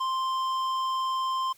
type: tone with tanh clipping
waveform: sine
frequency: 1046.5 Hz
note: C6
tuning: in tune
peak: -27 dBFS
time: 0-1.53 s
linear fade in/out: 10 ms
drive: 11 dB
effects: white hiss -58 dBFS RMS until 1.57 s + MP3 96 kbps